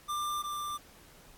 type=tone pair in turn; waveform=square; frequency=1190 / 1184.5 Hz; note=D6 / D6; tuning=+22 / +14 cents; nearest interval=unison; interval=8 cents; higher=first; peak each=-32 / -35 dBFS; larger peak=first; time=0.08-0.43 / 0.43-0.78 s; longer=neither; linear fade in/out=20 ms; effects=pink hiss -57 dBFS RMS until 1.37 s + AAC 64 kbps